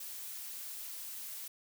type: noise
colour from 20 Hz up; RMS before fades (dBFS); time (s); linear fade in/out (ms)
blue; -44; 0-1.48; 5
effects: none